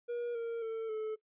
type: tone with pitch steps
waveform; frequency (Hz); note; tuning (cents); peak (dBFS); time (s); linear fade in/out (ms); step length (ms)
triangle; 477.8 / 462.9 / 448.4 / 434.4; A#4 / A#4 / A4 / A4; +43 / -12 / +33 / -22; -32; 0.08-1.16; 20; 270
effects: noise-tail reverb RT60 0.1 s tail -19 dB re dry + resampled to 8000 Hz